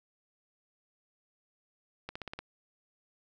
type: accelerating click train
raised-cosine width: 0.3 ms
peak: -23 dBFS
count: 6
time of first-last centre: 2.09-2.39 s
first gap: 65 ms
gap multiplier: 0.96
effects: none